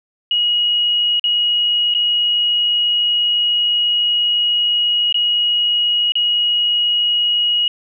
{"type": "tone with dropouts", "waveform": "sine", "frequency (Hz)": 2897, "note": "F#7", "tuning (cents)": -37, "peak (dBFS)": -13, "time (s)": [0.31, 7.68], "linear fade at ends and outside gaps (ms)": 2, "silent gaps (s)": [[1.196, 1.24], [1.94, 1.948], [5.126, 5.143], [6.121, 6.154]], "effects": []}